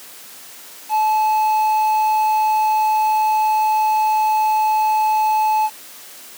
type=tone with quantisation; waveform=triangle; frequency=863 Hz; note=A5; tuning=34 cents flat; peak=-12 dBFS; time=0.89-5.7 s; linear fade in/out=50 ms; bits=6; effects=white hiss -39 dBFS RMS until 6.37 s + high-pass 200 Hz 12 dB/octave